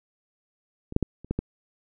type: clicks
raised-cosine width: 3 ms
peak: -23 / -7 / -10 / -29 / -13 / -13 dBFS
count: 6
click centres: 0.924 / 0.964 / 1.027 / 1.246 / 1.31 / 1.39 s
effects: none